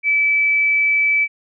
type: tone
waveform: sine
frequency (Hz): 2306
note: D7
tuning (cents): -32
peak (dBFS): -13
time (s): 0.03-1.28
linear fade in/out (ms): 50
effects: none